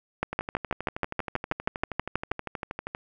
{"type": "two click trains", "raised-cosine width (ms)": 0.5, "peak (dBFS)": [-10, -17], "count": [14, 34], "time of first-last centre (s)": [[0.23, 2.317], [0.33, 2.949]], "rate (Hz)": [6.23, 12.6], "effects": []}